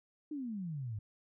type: exponential sweep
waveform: sine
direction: down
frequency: 312.1 to 100 Hz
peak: -37 dBFS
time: 0.31-0.99 s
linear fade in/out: 5 ms
effects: none